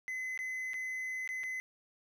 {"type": "tone with dropouts", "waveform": "triangle", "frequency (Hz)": 2034, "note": "C7", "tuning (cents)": -50, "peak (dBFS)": -34, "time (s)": [0.08, 1.6], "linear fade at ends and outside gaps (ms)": 0, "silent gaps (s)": [[0.376, 0.39], [0.734, 0.741], [1.276, 1.29], [1.434, 1.438]], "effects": []}